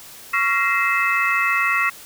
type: tone cluster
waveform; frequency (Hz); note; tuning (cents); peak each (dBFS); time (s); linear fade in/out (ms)
sine; 1118 / 1371 / 1891 / 2077 / 2612; C#6 / F6 / A#6 / C7 / E7; +14 / -32 / +24 / -13 / -17; -23; 0.33-1.9; 10
effects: white hiss -41 dBFS RMS until 2.05 s